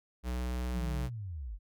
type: tone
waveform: square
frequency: 61.74 Hz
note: B1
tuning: in tune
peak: -33 dBFS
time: 0.23-1.1 s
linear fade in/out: 50 ms
type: linear sweep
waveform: sine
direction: down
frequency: 184.8 to 41.59 Hz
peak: -37 dBFS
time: 0.72-1.59 s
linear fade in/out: 50 ms
effects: none